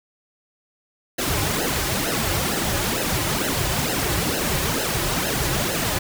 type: noise with flanger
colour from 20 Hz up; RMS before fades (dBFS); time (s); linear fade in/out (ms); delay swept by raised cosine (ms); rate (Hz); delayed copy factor
pink; -23; 1.18-5.99; 10; 0.85 to 4.45; 2.2; -0.8
effects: none